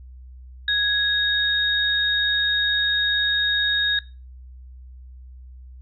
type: tone pair together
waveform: sine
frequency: 1661.2 / 3741 Hz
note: G#6 / A#7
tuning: 0 / +5 cents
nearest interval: octave + major second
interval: 1405 cents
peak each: -21 dBFS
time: 0.68-3.99 s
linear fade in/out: 2 ms
effects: noise-tail reverb RT60 0.3 s tail -19 dB re dry + added 63 Hz sine -39 dBFS peak until 5.81 s